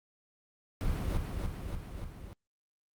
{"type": "noise with echo", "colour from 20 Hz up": "brown", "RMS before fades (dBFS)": -32, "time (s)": [0.81, 1.17], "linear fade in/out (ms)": 0, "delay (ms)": 290, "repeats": 4, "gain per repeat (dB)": -3, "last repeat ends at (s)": 2.33, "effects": ["Opus 48 kbps"]}